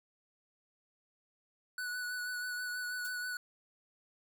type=tone with vibrato; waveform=square; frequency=1480 Hz; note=F#6; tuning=in tune; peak=-37 dBFS; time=1.78-3.37 s; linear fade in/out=2 ms; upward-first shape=sine; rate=6.2 Hz; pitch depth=20 cents each way
type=noise with exponential decay; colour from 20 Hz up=violet; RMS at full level=-41 dBFS; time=3.05-3.18 s; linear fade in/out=0 ms; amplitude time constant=27 ms
effects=none

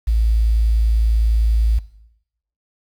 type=tone with quantisation; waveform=sine; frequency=55.3 Hz; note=A1; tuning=9 cents sharp; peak=-13 dBFS; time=0.07-1.79 s; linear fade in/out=10 ms; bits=7; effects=noise-tail reverb RT60 0.8 s tail -17 dB re dry

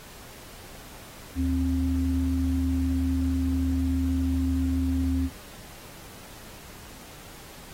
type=tone pair together; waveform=sine; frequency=76.82 / 264.6 Hz; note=D#2 / C4; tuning=-22 / +20 cents; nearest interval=octave + major sixth; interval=2142 cents; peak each=-25 dBFS; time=1.35-5.3 s; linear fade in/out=50 ms; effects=pink hiss -46 dBFS RMS until 7.73 s + AAC 48 kbps

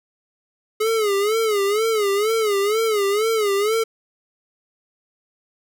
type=tone with vibrato; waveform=square; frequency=422.9 Hz; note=G#4; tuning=31 cents sharp; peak=-18 dBFS; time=0.8-3.84 s; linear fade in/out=10 ms; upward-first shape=sine; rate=2.1 Hz; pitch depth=120 cents each way; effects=none

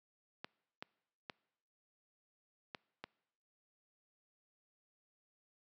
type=clicks; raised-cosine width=0.3 ms; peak=-27 dBFS; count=5; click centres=0.445 / 0.825 / 1.298 / 2.748 / 3.04 s; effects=noise-tail reverb RT60 0.9 s tail -25 dB re dry + high-pass 150 Hz 12 dB/octave

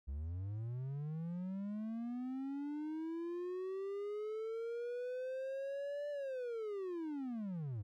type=linear two-way sweep; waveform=triangle; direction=up then down; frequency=64.9 to 587 to 94.9 Hz; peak=-37 dBFS; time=0.07-7.83 s; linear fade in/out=20 ms; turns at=6.1 s; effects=none

